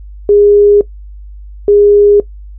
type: tone pair in turn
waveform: sine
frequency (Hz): 410 / 410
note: G#4 / G#4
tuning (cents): -22 / -22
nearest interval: unison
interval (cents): 0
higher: neither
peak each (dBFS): -3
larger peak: neither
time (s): 0.29-0.81 / 1.68-2.2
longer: neither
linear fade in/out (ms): 2
effects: noise-tail reverb RT60 0.1 s tail -17 dB re dry + added 50 Hz sine -27 dBFS peak until 2.58 s